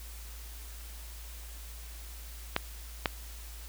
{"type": "clicks", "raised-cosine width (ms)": 0.3, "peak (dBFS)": -10, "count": 2, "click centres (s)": [2.564, 3.058], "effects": ["added 56 Hz sine -43 dBFS peak until 3.68 s", "white hiss -50 dBFS RMS until 3.68 s"]}